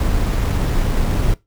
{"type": "noise with sample-and-hold", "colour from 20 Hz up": "brown", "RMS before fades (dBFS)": -17, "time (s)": [0, 1.34], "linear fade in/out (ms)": 2, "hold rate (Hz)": 8820, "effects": ["noise-tail reverb RT60 0.2 s tail -20 dB re dry"]}